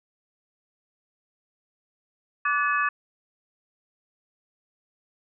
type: tone cluster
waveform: sine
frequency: 1161 / 1478 / 1721 / 2557 Hz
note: D6 / F#6 / A6 / D#7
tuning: -20 / -2 / -39 / +47 cents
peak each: -24 / -30 / -26 / -31 dBFS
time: 2.45-2.89 s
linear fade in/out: 5 ms
effects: none